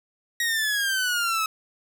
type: exponential sweep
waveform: sawtooth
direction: down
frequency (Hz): 1900 to 1282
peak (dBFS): -19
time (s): 0.4-1.46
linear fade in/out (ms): 2
effects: none